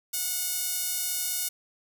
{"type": "tone with high-pass filter", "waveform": "sawtooth", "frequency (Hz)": 729, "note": "F#5", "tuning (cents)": -26, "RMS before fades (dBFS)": -30, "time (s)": [0.13, 1.49], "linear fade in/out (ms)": 10, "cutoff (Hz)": 7000, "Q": 0.58, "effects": []}